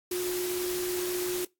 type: tone in noise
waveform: sine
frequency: 360 Hz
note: F#4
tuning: 47 cents flat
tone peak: -29 dBFS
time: 0.11-1.45 s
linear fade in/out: 5 ms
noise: white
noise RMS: -36 dBFS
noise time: 0.11-1.45 s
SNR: +4 dB
effects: noise-tail reverb RT60 0.2 s tail -23 dB re dry + AAC 64 kbps